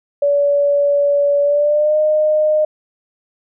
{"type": "tone with pitch glide", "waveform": "sine", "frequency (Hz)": [572, 613.1], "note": ["D5", "D#5"], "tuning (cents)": [-46, -26], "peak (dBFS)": -11, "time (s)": [0.22, 2.65], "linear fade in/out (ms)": 5, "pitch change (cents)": 120, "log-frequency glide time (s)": [1.42, 1.98], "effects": []}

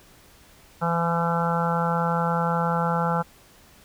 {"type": "harmonic tone with a mistuned harmonic", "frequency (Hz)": 169.1, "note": "E3", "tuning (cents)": 44, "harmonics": [1, 3, 4, 5, 6, 7, 8, 9], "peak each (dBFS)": [-25, -29, -33, -27, -33, -35, -28, -38], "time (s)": [0.81, 3.23], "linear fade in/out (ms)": 20, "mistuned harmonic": 1, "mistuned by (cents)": -16, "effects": ["pink hiss -53 dBFS RMS until 3.84 s"]}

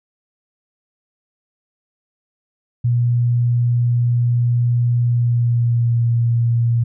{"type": "tone with pitch glide", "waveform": "sine", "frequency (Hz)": [120.4, 117.58], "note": ["B2", "A#2"], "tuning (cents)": [-44, 15], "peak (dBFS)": -13, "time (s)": [2.84, 6.84], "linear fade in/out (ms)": 10, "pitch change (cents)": -41, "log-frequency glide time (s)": [5.01, 6.05], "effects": []}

